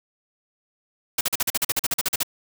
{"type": "noise bursts", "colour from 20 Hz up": "white", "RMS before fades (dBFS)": -22, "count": 15, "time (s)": [1.18, 2.232], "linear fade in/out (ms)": 5, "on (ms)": 30, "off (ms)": 43, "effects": []}